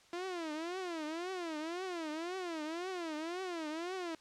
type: tone with vibrato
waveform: sawtooth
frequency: 338.3 Hz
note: E4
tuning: 45 cents sharp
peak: -34 dBFS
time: 0.13-4.15 s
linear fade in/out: 2 ms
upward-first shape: triangle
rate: 1.9 Hz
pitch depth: 220 cents each way
effects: white hiss -63 dBFS RMS until 4.2 s + low-pass 6000 Hz 12 dB/octave